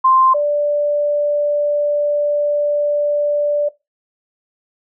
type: tone pair in turn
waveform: sine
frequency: 1046.5 / 586.2 Hz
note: C6 / D5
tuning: 0 / -3 cents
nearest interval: minor seventh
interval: 1003 cents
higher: first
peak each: -9 / -13 dBFS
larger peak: first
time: 0.04-0.34 / 0.34-3.69 s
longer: second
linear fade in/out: 10 ms
effects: noise-tail reverb RT60 0.2 s tail -18 dB re dry